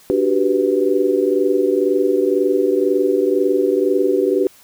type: chord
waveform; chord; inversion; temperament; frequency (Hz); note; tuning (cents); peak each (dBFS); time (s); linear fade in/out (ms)
sine; G major seventh; second; equal; 293.7 / 370 / 392 / 493.9; D4 / F#4 / G4 / B4; 0 / 0 / 0 / 0; -21 / -19 / -17 / -20; 0.1-4.47; 0
effects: white hiss -48 dBFS RMS until 4.63 s